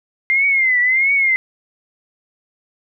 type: tone with vibrato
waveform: sine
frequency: 2093 Hz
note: C7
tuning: in tune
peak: -12 dBFS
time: 0.3-1.36 s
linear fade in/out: 0 ms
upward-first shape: triangle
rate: 1.5 Hz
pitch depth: 130 cents each way
effects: none